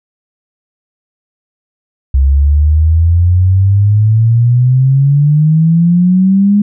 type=exponential sweep; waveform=sine; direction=up; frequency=66.1 to 207.7 Hz; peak=-5 dBFS; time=2.14-6.62 s; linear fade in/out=5 ms; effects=none